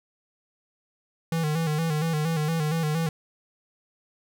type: tone with vibrato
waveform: square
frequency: 158.1 Hz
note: D#3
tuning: 28 cents sharp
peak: -24 dBFS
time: 1.32-3.09 s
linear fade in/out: 2 ms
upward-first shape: square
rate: 4.3 Hz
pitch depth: 69 cents each way
effects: none